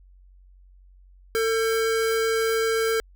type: tone pair together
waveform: square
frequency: 448.7 / 1599 Hz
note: A4 / G6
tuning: +34 / +34 cents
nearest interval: octave + minor seventh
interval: 2200 cents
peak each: -22 / -31 dBFS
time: 1.35-3 s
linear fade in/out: 0 ms
effects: added 46 Hz sine -49 dBFS peak until 3.15 s